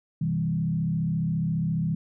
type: tone with frequency modulation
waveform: sine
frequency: 163.4 Hz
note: E3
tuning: 15 cents flat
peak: -23 dBFS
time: 0.21-1.95 s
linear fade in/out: 5 ms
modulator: 34.6 Hz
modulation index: 0.93
effects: none